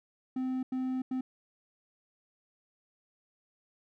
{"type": "tone bursts at uneven times", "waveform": "triangle", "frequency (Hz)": 258.1, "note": "C4", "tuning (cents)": -23, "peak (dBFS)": -28, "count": 3, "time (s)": [[0.36, 0.63], [0.72, 1.02], [1.11, 1.21]], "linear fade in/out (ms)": 5, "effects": []}